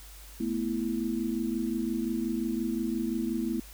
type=chord; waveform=sine; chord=A suspended second; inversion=none; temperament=equal with one note detuned; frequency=220 / 245.7 / 329.6 Hz; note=A3 / B3 / E4; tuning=0 / -9 / 0 cents; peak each=-32 dBFS; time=0.4-3.6 s; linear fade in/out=5 ms; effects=added 50 Hz sine -47 dBFS peak until 3.73 s + white hiss -51 dBFS RMS until 3.73 s

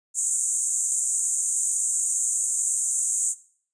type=band-pass noise; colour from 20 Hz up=pink; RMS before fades=-25 dBFS; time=0.14-3.35 s; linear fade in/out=50 ms; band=6700 to 9200 Hz; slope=96 dB/octave; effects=noise-tail reverb RT60 0.5 s tail -18 dB re dry + resampled to 22050 Hz

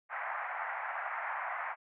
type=band-pass noise; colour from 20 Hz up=pink; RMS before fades=-38 dBFS; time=0.09-1.76 s; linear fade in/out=50 ms; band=700 to 2100 Hz; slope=48 dB/octave; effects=none

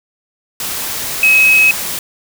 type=tone in noise; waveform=sine; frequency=2556 Hz; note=D#7; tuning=46 cents sharp; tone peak=-6 dBFS; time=1.23-1.71 s; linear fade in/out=2 ms; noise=white; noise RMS=-21 dBFS; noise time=0.6-1.99 s; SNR=+12 dB; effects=none

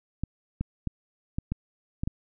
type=clicks; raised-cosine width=5 ms; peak=-16 dBFS; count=7; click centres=0.236 / 0.61 / 0.873 / 1.385 / 1.52 / 2.035 / 2.075 s; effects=none

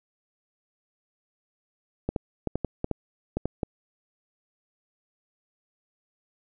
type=clicks; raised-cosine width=2 ms; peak=-13 dBFS; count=10; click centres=2.09 / 2.162 / 2.473 / 2.556 / 2.647 / 2.844 / 2.913 / 3.37 / 3.456 / 3.632 s; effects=none

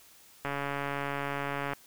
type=click train; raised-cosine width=0.5 ms; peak=-18 dBFS; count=182; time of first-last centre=0.45-1.734 s; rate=141 Hz; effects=white hiss -57 dBFS RMS until 1.86 s

